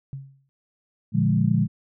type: tone with exponential decay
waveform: sine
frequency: 136.5 Hz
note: C#3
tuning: 26 cents flat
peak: -28 dBFS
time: 0.13-0.49 s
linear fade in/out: 0 ms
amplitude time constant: 77 ms
type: chord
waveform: sine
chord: Bb dominant seventh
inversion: none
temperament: equal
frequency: 116.54 / 146.83 / 174.61 / 207.7 Hz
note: Bb2 / D3 / F3 / Ab3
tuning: 0 / 0 / 0 / 0 cents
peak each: -23 dBFS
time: 1.12-1.68 s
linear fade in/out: 50 ms
effects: none